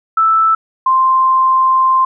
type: tone pair in turn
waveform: sine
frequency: 1318.5 / 1046.5 Hz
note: E6 / C6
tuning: 0 / 0 cents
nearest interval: major third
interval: 400 cents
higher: first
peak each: -8 dBFS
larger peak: neither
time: 0.17-0.55 / 0.86-2.05 s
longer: second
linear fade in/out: 5 ms
effects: none